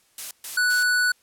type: noise bursts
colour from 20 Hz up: blue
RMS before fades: -31 dBFS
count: 3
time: 0.18-0.83 s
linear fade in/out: 2 ms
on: 130 ms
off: 130 ms
type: tone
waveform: square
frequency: 1480 Hz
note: F#6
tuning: in tune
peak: -19 dBFS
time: 0.57-1.12 s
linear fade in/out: 5 ms
effects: white hiss -62 dBFS RMS until 1.22 s + low-pass 12000 Hz 12 dB/octave